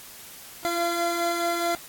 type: tone pair together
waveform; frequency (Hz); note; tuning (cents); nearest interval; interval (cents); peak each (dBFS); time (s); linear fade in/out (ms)
25% pulse; 340.9 / 686.5; F4 / F5; -42 / -30; octave; 1212; -24 / -22; 0.65-1.75; 0
effects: white hiss -44 dBFS RMS until 1.88 s + AAC 64 kbps